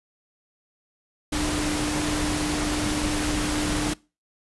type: tone in noise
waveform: sine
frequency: 300.2 Hz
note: D4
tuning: 38 cents sharp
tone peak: -26 dBFS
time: 1.32-3.94 s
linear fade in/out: 10 ms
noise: pink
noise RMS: -27 dBFS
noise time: 1.32-3.94 s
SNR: -2 dB
effects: noise-tail reverb RT60 0.3 s tail -23 dB re dry + resampled to 24000 Hz